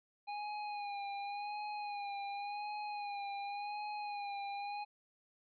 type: tone with vibrato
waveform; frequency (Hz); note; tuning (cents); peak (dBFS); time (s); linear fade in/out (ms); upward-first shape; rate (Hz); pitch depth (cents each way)
square; 819; G#5; -24; -40; 0.27-4.85; 20; sine; 0.9; 38
effects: resampled to 11025 Hz